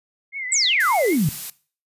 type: tone with vibrato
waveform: sine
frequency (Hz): 2100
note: C7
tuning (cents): +6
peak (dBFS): -26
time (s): 0.32-1.17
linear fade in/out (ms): 50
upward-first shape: triangle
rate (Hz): 5.1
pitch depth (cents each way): 110
type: exponential sweep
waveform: sine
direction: down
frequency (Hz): 8210 to 134.2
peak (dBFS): -16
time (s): 0.52-1.29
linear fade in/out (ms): 2
type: noise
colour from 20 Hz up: blue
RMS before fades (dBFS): -30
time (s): 0.8-1.5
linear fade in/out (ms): 2
effects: noise-tail reverb RT60 0.4 s tail -19 dB re dry + resampled to 32000 Hz